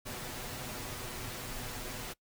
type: noise with comb filter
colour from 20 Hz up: pink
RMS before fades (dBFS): -41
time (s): 0.05-2.14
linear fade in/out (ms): 20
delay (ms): 8.1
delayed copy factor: +0.6
effects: noise-tail reverb RT60 0.1 s tail -22 dB re dry